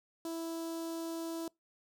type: tone with notch filter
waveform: sawtooth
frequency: 329.6 Hz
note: E4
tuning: in tune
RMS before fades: -39 dBFS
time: 0.25-1.48 s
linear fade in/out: 2 ms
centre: 2100 Hz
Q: 0.6
effects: noise-tail reverb RT60 0.2 s tail -26 dB re dry